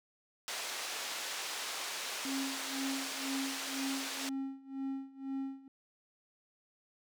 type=band-pass noise; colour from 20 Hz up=white; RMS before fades=-40 dBFS; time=0.48-4.29 s; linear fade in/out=0 ms; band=460 to 6000 Hz; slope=12 dB/octave
type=tone with tremolo; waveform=triangle; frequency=270 Hz; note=C#4; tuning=45 cents flat; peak=-32 dBFS; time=2.25-5.68 s; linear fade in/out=2 ms; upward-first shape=sine; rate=2 Hz; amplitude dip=90%
effects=none